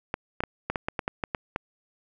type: clicks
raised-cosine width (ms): 0.5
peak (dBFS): -12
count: 11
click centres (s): 0.141 / 0.405 / 0.437 / 0.7 / 0.758 / 0.885 / 0.992 / 1.079 / 1.238 / 1.348 / 1.561
effects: none